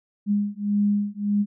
sine beating tone pair, 204.1 / 205.8 Hz, G#3 / G#3, -30 / -16 cents, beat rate 1.7 Hz, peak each -23 dBFS, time 0.26-1.46 s, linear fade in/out 50 ms, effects none

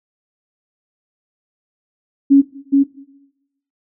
sine tone with echo, 277.2 Hz, C#4, in tune, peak -5 dBFS, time 2.3-2.42 s, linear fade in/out 20 ms, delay 420 ms, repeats 1, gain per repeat -3 dB, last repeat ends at 2.84 s, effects noise-tail reverb RT60 0.9 s tail -17 dB re dry

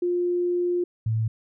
sine tone pair in turn, 353.1 / 111.22 Hz, F4 / A2, +19 / +19 cents, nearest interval octave + minor sixth, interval 2000 cents, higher first, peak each -21 dBFS, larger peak neither, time 0.02-0.84 / 1.06-1.28 s, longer first, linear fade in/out 5 ms, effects none

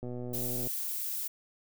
click train, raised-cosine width 2 ms, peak -27 dBFS, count 80, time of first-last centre 0.03-0.672 s, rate 123 Hz
violet noise, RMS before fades -35 dBFS, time 0.33-1.28 s, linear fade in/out 10 ms
effects none

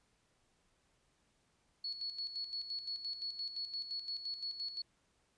sine tone with tremolo, 4388 Hz, C#8, 18 cents flat, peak -37 dBFS, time 1.84-4.82 s, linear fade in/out 5 ms, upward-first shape square, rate 5.8 Hz, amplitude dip 60%, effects pink hiss -75 dBFS RMS until 5.37 s + resampled to 22050 Hz

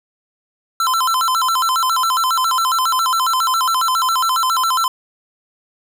square tone with vibrato, 1174.7 Hz, D6, in tune, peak -15 dBFS, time 0.8-4.88 s, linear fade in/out 2 ms, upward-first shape square, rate 7.3 Hz, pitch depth 230 cents each way, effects none

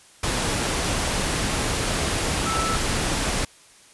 sine tone in noise, 1318.5 Hz, E6, in tune, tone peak -25 dBFS, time 2.46-2.76 s, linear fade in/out 5 ms, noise pink, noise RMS -24 dBFS, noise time 0.23-3.45 s, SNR -4 dB, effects white hiss -51 dBFS RMS until 3.93 s + resampled to 24000 Hz

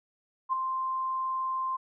sine tone with ADSR envelope, 1046.5 Hz, C6, in tune, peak -22 dBFS, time 0.49-1.77 s, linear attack 38 ms, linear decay 8 ms, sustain -6 dB, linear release 14 ms, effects none

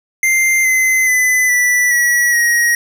square tone with pitch steps, 2093 / 2051 / 2010 / 1969.8 / 1930.4 / 1891.8 Hz, C7 / C7 / B6 / B6 / B6 / A#6, 0 / -35 / +30 / -5 / -40 / +25 cents, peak -11 dBFS, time 0.23-2.75 s, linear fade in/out 2 ms, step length 420 ms, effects none

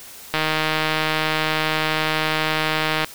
click train, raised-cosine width 0.3 ms, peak -4 dBFS, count 423, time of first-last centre 0.34-3.045 s, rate 156 Hz, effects white hiss -40 dBFS RMS until 3.14 s

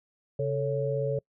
sine tone cluster, 136.2 / 440.5 / 556 Hz, C#3 / A4 / C#5, -30 / +2 / +5 cents, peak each -30 dBFS, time 0.39-1.19 s, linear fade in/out 5 ms, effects noise-tail reverb RT60 0.1 s tail -26 dB re dry

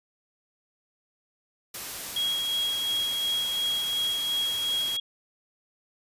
white noise, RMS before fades -36 dBFS, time 1.74-4.97 s, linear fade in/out 5 ms
sine tone with tremolo, 3296 Hz, G#7, 14 cents flat, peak -24 dBFS, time 2.16-5 s, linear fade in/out 5 ms, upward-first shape sine, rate 2.8 Hz, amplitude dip 30%
effects resampled to 32000 Hz

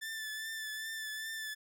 sawtooth tone with vibrato, 1760 Hz, A6, in tune, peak -35 dBFS, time 0.01-1.55 s, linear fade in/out 20 ms, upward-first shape triangle, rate 2.5 Hz, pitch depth 33 cents each way, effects none

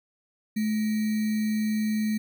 sine tone with sample-and-hold, 215.4 Hz, A3, 37 cents flat, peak -23 dBFS, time 0.56-2.18 s, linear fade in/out 10 ms, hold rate 2100 Hz, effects none

